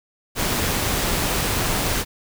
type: noise with amplitude modulation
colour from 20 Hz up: pink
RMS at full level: -21 dBFS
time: 0.35-2.05 s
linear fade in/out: 50 ms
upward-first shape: sine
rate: 177 Hz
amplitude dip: 25%
effects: none